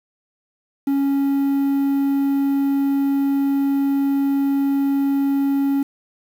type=tone with quantisation; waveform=triangle; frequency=277.2 Hz; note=C#4; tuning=in tune; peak=-14 dBFS; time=0.87-5.83 s; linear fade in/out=5 ms; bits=7; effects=none